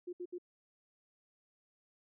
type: tone bursts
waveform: sine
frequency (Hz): 355.6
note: F4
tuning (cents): +31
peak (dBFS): -39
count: 3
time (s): 0.07-0.384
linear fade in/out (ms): 10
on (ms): 60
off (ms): 67
effects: none